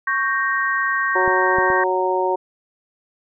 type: chord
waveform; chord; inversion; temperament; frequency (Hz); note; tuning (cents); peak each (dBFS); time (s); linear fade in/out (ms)
sine; G diminished; second; equal; 1108.7 / 1568 / 1864.7; Db6 / G6 / Bb6; 0 / 0 / 0; -22; 0.07-1.84; 5
type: harmonic tone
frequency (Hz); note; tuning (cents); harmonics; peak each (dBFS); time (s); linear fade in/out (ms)
185; F#3; 0; 2 / 3 / 4 / 5; -21 / -24 / -26 / -21; 1.15-2.36; 10
type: clicks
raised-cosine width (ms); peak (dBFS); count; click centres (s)
3; -18 / -16 / -20; 3; 1.278 / 1.585 / 1.702
effects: none